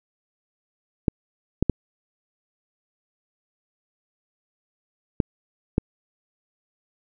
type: clicks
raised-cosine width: 3 ms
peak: -5 dBFS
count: 5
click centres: 1.082 / 1.626 / 1.697 / 5.202 / 5.781 s
effects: none